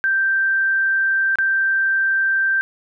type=tone with dropouts; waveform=sine; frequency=1568 Hz; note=G6; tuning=in tune; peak=-15 dBFS; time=0.04-2.61 s; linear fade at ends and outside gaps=0 ms; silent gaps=1.356-1.386 s; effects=none

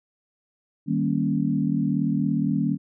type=chord; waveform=sine; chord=Eb dominant seventh; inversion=none; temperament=equal; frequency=155.56 / 196 / 233.1 / 277.2 Hz; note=Eb3 / G3 / Bb3 / Db4; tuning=0 / 0 / 0 / 0 cents; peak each=-26 dBFS; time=0.86-2.78 s; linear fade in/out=50 ms; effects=none

